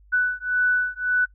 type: beating tone pair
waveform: sine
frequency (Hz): 1488 / 1489.8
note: F#6 / F#6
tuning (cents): +9 / +11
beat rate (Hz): 1.8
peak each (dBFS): -22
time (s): 0.12-1.26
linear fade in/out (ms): 20
effects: noise-tail reverb RT60 0.1 s tail -23 dB re dry + added 50 Hz sine -50 dBFS peak until 1.34 s